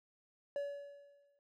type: tone with exponential decay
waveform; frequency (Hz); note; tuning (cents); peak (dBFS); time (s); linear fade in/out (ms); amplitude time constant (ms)
triangle; 569; C#5; +45; -32; 0.56-1.39; 1; 180
effects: none